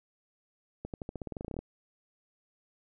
accelerating click train, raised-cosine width 2 ms, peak -24 dBFS, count 16, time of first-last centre 0.85-1.59 s, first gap 88 ms, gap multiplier 0.91, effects none

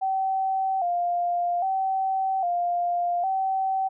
sine tone with vibrato, 733 Hz, F#5, 16 cents flat, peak -22 dBFS, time 0.01-3.89 s, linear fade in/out 20 ms, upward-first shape square, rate 0.62 Hz, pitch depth 79 cents each way, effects none

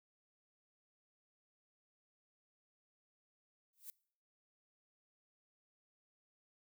violet noise with exponential growth, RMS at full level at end -45 dBFS, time 3.73-3.9 s, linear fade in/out 1 ms, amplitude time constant 35 ms, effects noise-tail reverb RT60 0.6 s tail -24 dB re dry

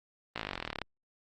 slowing click train, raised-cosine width 0.3 ms, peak -18 dBFS, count 21, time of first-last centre 0.36-0.817 s, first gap 17 ms, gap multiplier 1.03, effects Opus 24 kbps

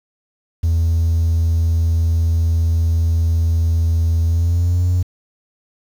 triangle tone with pitch glide, 82.6 to 89.56 Hz, E2 to F2, +4 to +44 cents, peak -10 dBFS, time 0.63-5.03 s, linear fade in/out 10 ms, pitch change +140 cents, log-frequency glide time 4.25-4.88 s, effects tanh soft clip ceiling -8 dBFS + 7-bit

